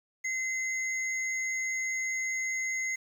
sine tone pair together, 2055 / 6560 Hz, C7 / G#8, -32 / -22 cents, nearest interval octave + minor sixth, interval 2010 cents, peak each -30 / -37 dBFS, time 0.24-2.96 s, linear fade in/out 10 ms, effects 9-bit

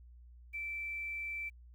sine tone with quantisation, 2331 Hz, D7, 14 cents flat, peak -37 dBFS, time 0.53-1.5 s, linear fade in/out 20 ms, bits 11, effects added 60 Hz sine -53 dBFS peak until 1.74 s

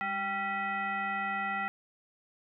sine tone with frequency modulation, 1367 Hz, F6, 37 cents flat, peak -30 dBFS, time 0.01-1.68 s, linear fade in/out 0 ms, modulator 583 Hz, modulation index 1.5, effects none

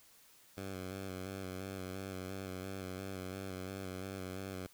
10% pulse tone with vibrato, 94.6 Hz, F#2, 39 cents sharp, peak -33 dBFS, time 0.57-4.67 s, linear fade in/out 5 ms, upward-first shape square, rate 2.9 Hz, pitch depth 34 cents each way, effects white hiss -63 dBFS RMS until 4.73 s

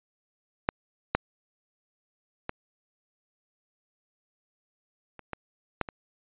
clicks, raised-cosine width 0.5 ms, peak -7 / -6 / -16 / -28 / -18 / -11 / -22 dBFS, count 7, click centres 0.689 / 1.15 / 2.494 / 5.193 / 5.333 / 5.813 / 5.888 s, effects resampled to 8000 Hz

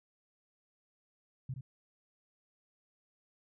sine tone with echo, 130.81 Hz, C3, in tune, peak -35 dBFS, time 1.49-1.54 s, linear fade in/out 5 ms, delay 70 ms, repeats 1, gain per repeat -6 dB, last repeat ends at 1.61 s, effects none

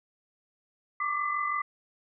sine tone cluster, 1139 / 1185 / 2016 Hz, C#6 / D6 / B6, +47 / +15 / +35 cents, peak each -35 / -29 / -33 dBFS, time 1-1.62 s, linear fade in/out 5 ms, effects none

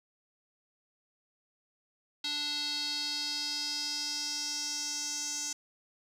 square tone with band-pass filter sweep, 293.7 Hz, D4, in tune, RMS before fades -35 dBFS, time 2.24-5.53 s, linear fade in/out 5 ms, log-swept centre 4100 to 6300 Hz, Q 5.3, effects none

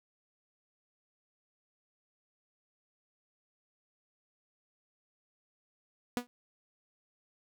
sawtooth tone with exponential decay, 244.2 Hz, B3, 19 cents flat, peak -23 dBFS, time 6.17-6.27 s, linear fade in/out 0 ms, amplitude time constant 21 ms, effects none

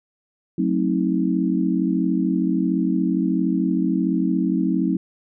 sine chord, F# diminished seventh, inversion none, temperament just, 185 / 222 / 266.4 / 319.7 Hz, F#3 / A3 / C4 / Eb4, 0 / +16 / +31 / +47 cents, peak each -22 / -26 / -23 / -23 dBFS, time 0.58-4.97 s, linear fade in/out 5 ms, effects none

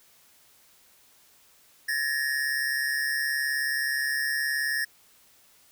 square tone pair together, 1711 / 1850.1 Hz, A6 / A#6, -49 / -14 cents, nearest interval minor second, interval 135 cents, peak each -29 / -29 dBFS, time 1.88-4.85 s, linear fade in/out 10 ms, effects white hiss -59 dBFS RMS until 5.71 s

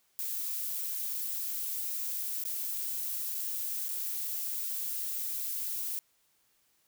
violet noise with dropouts, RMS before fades -35 dBFS, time 0.19-5.99 s, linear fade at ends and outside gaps 0 ms, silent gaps 2.438-2.452 / 3.345-3.349 / 3.883-3.889 s, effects white hiss -71 dBFS RMS until 6.87 s

